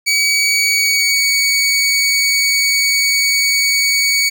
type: tone with pitch glide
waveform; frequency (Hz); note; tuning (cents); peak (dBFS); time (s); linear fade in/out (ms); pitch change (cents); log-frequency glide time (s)
20% pulse; 2272 to 2245; C#7 to C#7; +42 to +21; -7; 0.06-4.3; 20; -21; 0.26-1.23
effects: none